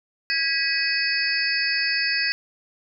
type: tone cluster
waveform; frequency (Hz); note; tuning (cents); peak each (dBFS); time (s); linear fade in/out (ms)
sine; 1641 / 1953 / 2539 / 4535 / 5080; G#6 / B6 / D#7 / C#8 / D#8; -21 / -20 / +34 / +39 / +35; -27; 0.3-2.32; 0
effects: none